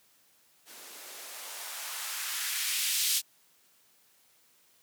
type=noise with band-pass filter sweep; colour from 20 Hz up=violet; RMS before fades=-34 dBFS; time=0.65-3.22 s; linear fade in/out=50 ms; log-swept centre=260 to 3700 Hz; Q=1.2; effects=white hiss -65 dBFS RMS until 4.82 s + high-pass 100 Hz 12 dB/octave